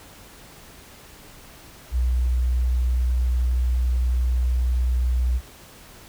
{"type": "tone", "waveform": "sine", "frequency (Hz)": 61.8, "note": "B1", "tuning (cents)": 2, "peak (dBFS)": -18, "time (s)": [1.91, 5.41], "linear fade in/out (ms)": 50, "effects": ["pink hiss -46 dBFS RMS until 6.08 s"]}